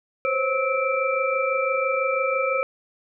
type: tone cluster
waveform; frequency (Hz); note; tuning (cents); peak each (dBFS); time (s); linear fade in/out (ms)
sine; 511 / 537 / 1299 / 2342; C5 / C5 / E6 / D7; -41 / +45 / -26 / -5; -28 / -24 / -26 / -27; 0.25-2.63; 0
effects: none